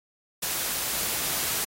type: noise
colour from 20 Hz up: white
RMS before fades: -28 dBFS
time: 0.42-1.65 s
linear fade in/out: 10 ms
effects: AAC 48 kbps